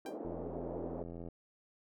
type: band-pass noise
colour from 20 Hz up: white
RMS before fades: -43 dBFS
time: 0.05-1.03 s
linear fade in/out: 2 ms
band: 270 to 580 Hz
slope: 24 dB/octave
type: tone with exponential decay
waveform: sawtooth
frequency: 790 Hz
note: G5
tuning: 13 cents sharp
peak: -39 dBFS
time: 0.06-0.18 s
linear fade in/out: 0 ms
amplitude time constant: 26 ms
type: click train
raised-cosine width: 2 ms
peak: -33 dBFS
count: 89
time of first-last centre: 0.25-1.287 s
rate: 84.9 Hz
effects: none